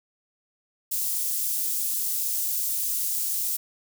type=high-pass noise; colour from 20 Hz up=white; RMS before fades=-27 dBFS; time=0.91-3.57 s; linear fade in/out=10 ms; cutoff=7800 Hz; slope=12 dB/octave; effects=none